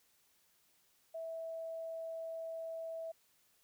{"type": "tone", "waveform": "sine", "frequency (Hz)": 654, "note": "E5", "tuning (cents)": -14, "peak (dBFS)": -40, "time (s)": [1.14, 3.12], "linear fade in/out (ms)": 10, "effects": ["white hiss -72 dBFS RMS until 3.63 s"]}